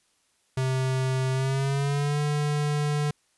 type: tone with pitch glide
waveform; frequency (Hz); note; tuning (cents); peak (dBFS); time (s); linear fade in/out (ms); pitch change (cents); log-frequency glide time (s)
square; 130.81 to 147.68; C3 to D3; 0 to +10; -24; 0.57-3.11; 5; +210; 1.32-2.2
effects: white hiss -68 dBFS RMS until 3.37 s + resampled to 24000 Hz